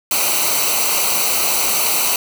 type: noise with comb filter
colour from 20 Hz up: white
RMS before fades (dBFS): -17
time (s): 0.11-2.16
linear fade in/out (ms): 2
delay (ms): 0.58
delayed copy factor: -0.75
effects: none